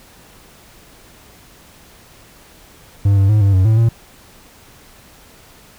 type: tone with pitch steps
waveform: triangle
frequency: 99.9 / 97.7 / 106.6 / 99 / 93.6 / 110.5 / 114.8 Hz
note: G2 / G2 / G#2 / G2 / F#2 / A2 / A#2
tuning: +33 / -5 / +46 / +18 / +20 / +8 / -26 cents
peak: -7 dBFS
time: 3.05-3.89 s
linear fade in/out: 5 ms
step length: 120 ms
effects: pink hiss -45 dBFS RMS until 5.78 s